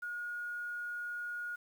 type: tone with quantisation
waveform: sine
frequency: 1439 Hz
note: F#6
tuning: 49 cents flat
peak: -37 dBFS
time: 0.02-1.56 s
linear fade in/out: 10 ms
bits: 10
effects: none